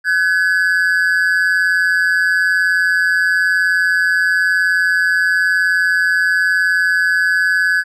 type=ring-modulated tone; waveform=triangle; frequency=1600 Hz; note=G6; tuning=35 cents sharp; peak=-7 dBFS; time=0.04-7.84 s; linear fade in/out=50 ms; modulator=89.5 Hz; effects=none